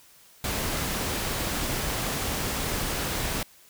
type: noise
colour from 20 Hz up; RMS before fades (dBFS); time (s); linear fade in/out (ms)
pink; -29; 0.44-3.43; 2
effects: white hiss -55 dBFS RMS until 3.69 s